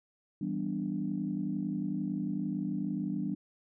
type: chord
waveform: sine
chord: E minor seventh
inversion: none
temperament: equal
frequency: 164.81 / 196 / 246.9 / 293.7 Hz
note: E3 / G3 / B3 / D4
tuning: 0 / 0 / 0 / 0 cents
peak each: -38 / -34 / -38 / -36 dBFS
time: 0.41-3.35 s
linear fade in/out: 5 ms
effects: tanh soft clip ceiling -20 dBFS